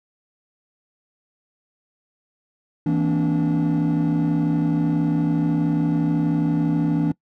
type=tone cluster; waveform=triangle; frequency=163.1 / 230.7 / 256.8 / 289.1 Hz; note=E3 / A#3 / C4 / D4; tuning=-18 / -18 / -32 / -27 cents; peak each=-18 / -24 / -26 / -18 dBFS; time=2.86-7.12 s; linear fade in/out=5 ms; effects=noise-tail reverb RT60 0.1 s tail -23 dB re dry + tanh soft clip ceiling -11 dBFS